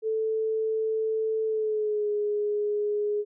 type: tone with pitch glide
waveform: sine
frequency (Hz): 440 to 416.3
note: A4 to G#4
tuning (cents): 0 to +4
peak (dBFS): -24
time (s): 0.02-3.25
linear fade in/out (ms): 50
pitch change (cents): -96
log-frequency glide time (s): 1.45-2.09
effects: none